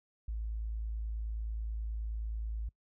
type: tone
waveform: sine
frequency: 54.7 Hz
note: A1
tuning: 9 cents flat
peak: -34 dBFS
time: 0.28-2.69 s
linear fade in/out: 5 ms
effects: noise-tail reverb RT60 0.1 s tail -24 dB re dry